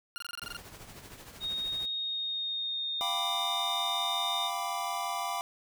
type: tone bursts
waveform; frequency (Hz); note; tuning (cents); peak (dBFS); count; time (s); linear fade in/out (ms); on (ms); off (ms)
20% pulse; 1407; F6; +12; -32; 10; 0.16-0.567; 0; 20; 23
type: noise with tremolo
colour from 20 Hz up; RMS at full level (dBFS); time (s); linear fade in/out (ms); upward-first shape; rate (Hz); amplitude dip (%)
pink; -46; 0.42-1.86; 5; triangle; 13; 60
type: tone with pitch glide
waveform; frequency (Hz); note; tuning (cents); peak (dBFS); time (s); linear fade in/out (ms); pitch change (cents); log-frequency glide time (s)
sine; 3729 to 3656; A#7 to A#7; 0 to -34; -31; 1.4-4.51; 50; -34; 1.87-3.31
type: chord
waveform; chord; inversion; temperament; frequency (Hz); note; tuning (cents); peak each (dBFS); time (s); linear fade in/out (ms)
square; G dominant seventh; third; equal; 698.5 / 784 / 987.8 / 1174.7; F5 / G5 / B5 / D6; 0 / 0 / 0 / 0; -38; 3.01-5.41; 0
effects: none